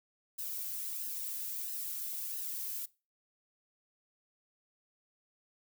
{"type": "noise with flanger", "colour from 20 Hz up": "violet", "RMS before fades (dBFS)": -39, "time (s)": [0.38, 2.86], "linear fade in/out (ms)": 10, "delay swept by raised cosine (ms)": [0.87, 2.17], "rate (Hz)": 1.5, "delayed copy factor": -0.55, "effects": ["noise-tail reverb RT60 0.3 s tail -21 dB re dry"]}